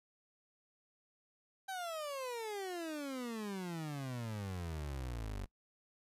30% pulse exponential sweep, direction down, 783 to 46.37 Hz, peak -37 dBFS, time 1.68-5.46 s, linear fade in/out 10 ms, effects noise-tail reverb RT60 0.1 s tail -23 dB re dry + resampled to 32000 Hz

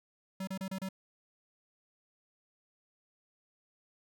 square tone bursts, 190.6 Hz, G3, 48 cents flat, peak -36 dBFS, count 5, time 0.4-0.889 s, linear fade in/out 5 ms, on 73 ms, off 31 ms, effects none

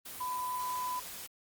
sine tone in noise, 1001 Hz, B5, 23 cents sharp, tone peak -33 dBFS, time 0.2-1 s, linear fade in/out 10 ms, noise white, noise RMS -44 dBFS, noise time 0.05-1.27 s, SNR +8 dB, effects Opus 24 kbps

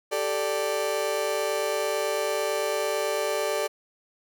35% pulse chord, G suspended second, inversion none, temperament just, 392 / 441 / 588 Hz, G4 / A4 / D5, 0 / +4 / +2 cents, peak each -30 / -28 / -26 dBFS, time 0.11-3.68 s, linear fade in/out 20 ms, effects none

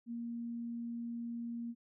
sine tone, 234.7 Hz, A#3, 12 cents sharp, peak -38 dBFS, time 0.06-1.75 s, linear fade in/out 50 ms, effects none

